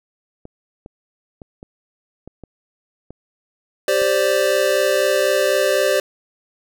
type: clicks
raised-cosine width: 2 ms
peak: -23 dBFS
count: 8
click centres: 0.454 / 0.861 / 1.418 / 1.629 / 2.276 / 2.437 / 3.106 / 4.018 s
type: chord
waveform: square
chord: G suspended fourth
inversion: none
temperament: equal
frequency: 392 / 523.3 / 587.3 Hz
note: G4 / C5 / D5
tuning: 0 / 0 / 0 cents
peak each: -22 / -20 / -19 dBFS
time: 3.88-6 s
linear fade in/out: 2 ms
effects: none